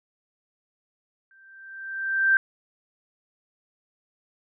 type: tone with exponential growth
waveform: sine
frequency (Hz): 1568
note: G6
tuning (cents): 0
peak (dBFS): -14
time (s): 1.31-2.37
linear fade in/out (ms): 1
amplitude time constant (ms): 230
effects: none